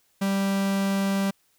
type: tone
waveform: 45% pulse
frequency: 196 Hz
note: G3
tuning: in tune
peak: -22 dBFS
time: 0.21-1.31 s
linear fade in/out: 10 ms
effects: white hiss -66 dBFS RMS until 1.58 s